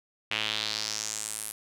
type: tone with band-pass filter sweep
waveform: sawtooth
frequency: 107.9 Hz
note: A2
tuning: 33 cents flat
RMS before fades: -33 dBFS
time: 0.31-1.52 s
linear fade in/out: 5 ms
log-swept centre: 2700 to 11000 Hz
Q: 3.1
effects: none